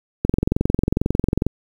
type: click train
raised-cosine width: 3 ms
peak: -4 dBFS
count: 28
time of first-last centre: 0.25-1.466 s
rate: 22.2 Hz
effects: 7-bit